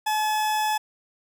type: tone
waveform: 40% pulse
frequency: 857 Hz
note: A5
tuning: 46 cents flat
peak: -21 dBFS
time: 0.06-0.78 s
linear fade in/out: 10 ms
effects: none